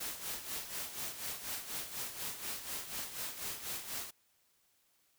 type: noise with tremolo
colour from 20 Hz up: white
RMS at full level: -39 dBFS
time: 0-4.11 s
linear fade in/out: 10 ms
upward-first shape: sine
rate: 4.1 Hz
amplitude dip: 65%
effects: white hiss -73 dBFS RMS until 5.18 s